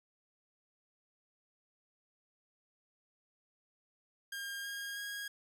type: tone with pitch steps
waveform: sawtooth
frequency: 1611 / 1625 / 1639.2 Hz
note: G6 / G#6 / G#6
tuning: +47 / -38 / -23 cents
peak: -36 dBFS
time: 4.32-5.28 s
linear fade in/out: 5 ms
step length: 320 ms
effects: 13-bit